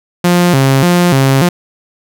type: tone with vibrato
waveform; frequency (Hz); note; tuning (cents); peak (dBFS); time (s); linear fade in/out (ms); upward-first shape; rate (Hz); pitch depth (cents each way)
sawtooth; 154.3; D#3; -14; -3; 0.24-1.49; 5; square; 1.7; 230
effects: none